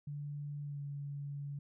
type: tone with pitch glide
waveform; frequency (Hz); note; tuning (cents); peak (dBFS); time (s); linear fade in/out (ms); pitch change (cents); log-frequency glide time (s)
sine; 145.3 to 142.47; D3 to C#3; -18 to +48; -39; 0.07-1.59; 5; -34; 0.63-0.8
effects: none